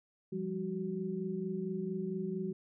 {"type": "tone cluster", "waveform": "sine", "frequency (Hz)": [174.4, 198.8, 374.8], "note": ["F3", "G3", "F#4"], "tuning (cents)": [-2, 25, 22], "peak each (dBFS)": [-39, -38, -38], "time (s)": [0.32, 2.53], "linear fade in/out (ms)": 10, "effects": []}